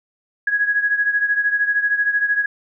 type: beating tone pair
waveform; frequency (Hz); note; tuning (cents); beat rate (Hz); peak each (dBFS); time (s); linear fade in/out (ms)
sine; 1661.2 / 1674.2; G#6 / G#6; 0 / +13; 13; -17 / -22; 0.47-2.46; 5
effects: none